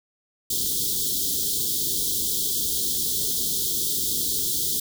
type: band-stop noise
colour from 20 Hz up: white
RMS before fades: -25 dBFS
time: 0.5-4.8 s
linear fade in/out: 5 ms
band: 460 to 3200 Hz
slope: 96 dB/octave
effects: none